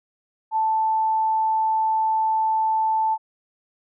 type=tone; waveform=sine; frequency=880 Hz; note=A5; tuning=in tune; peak=-18 dBFS; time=0.51-3.18 s; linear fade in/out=50 ms; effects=none